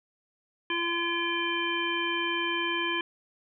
harmonic tone with a mistuned harmonic, 341.2 Hz, F4, 40 cents flat, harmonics 1 / 3 / 5 / 7 / 9, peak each -33 / -33 / -33 / -33 / -33 dBFS, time 0.7-3.01 s, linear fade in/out 2 ms, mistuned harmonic 9, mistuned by +15 cents, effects none

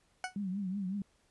20% pulse tone with exponential decay, 740 Hz, F#5, in tune, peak -26 dBFS, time 0.24-0.36 s, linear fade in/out 1 ms, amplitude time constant 24 ms
sine tone with vibrato, 193.3 Hz, G3, 24 cents flat, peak -33 dBFS, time 0.36-1.02 s, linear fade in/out 2 ms, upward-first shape triangle, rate 5.4 Hz, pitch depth 130 cents each way
effects pink hiss -71 dBFS RMS until 1.3 s + resampled to 24000 Hz

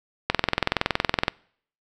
click train, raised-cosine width 0.3 ms, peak -3 dBFS, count 22, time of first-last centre 0.3-1.281 s, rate 21.4 Hz, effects noise-tail reverb RT60 0.6 s tail -25 dB re dry

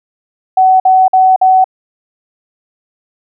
sine tone bursts, 752 Hz, F#5, 28 cents sharp, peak -4 dBFS, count 4, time 0.57-1.643 s, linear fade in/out 5 ms, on 230 ms, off 51 ms, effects none

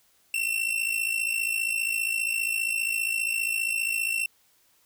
45% pulse tone with amplitude modulation, 2702 Hz, E7, 42 cents sharp, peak -22 dBFS, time 0.34-4.26 s, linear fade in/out 2 ms, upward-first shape sine, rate 55 Hz, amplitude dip 70%, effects white hiss -64 dBFS RMS until 4.85 s

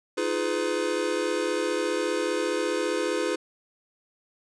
square chord, F half-diminished seventh, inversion third, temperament just, 314.3 / 349.2 / 419.1 / 502.9 Hz, Eb4 / F4 / Ab4 / Cb5, +18 / 0 / +16 / +31 cents, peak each -33 / -31 / -31 / -30 dBFS, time 0.17-3.36 s, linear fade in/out 10 ms, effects resampled to 22050 Hz

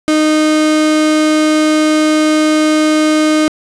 35% pulse tone, 308.5 Hz, D#4, 15 cents flat, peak -7 dBFS, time 0.08-3.48 s, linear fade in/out 0 ms, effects resampled to 22050 Hz + 7-bit

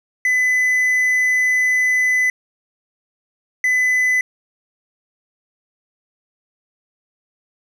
triangle tone bursts at uneven times, 2007 Hz, B6, 27 cents sharp, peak -12 dBFS, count 2, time 0.25-2.3 / 3.64-4.21 s, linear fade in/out 2 ms, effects none

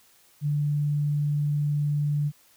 sine tone, 146.83 Hz, D3, in tune, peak -22 dBFS, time 0.41-2.32 s, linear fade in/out 50 ms, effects white hiss -59 dBFS RMS until 2.56 s

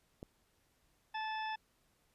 click, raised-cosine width 2 ms, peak -32 dBFS, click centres 0.229 s
harmonic tone, 872 Hz, A5, 16 cents flat, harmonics 1 / 2 / 3 / 4 / 6, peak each -38 / -44 / -48 / -50 / -54 dBFS, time 1.14-1.56 s, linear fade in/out 10 ms
effects pink hiss -74 dBFS RMS until 2.14 s + resampled to 32000 Hz

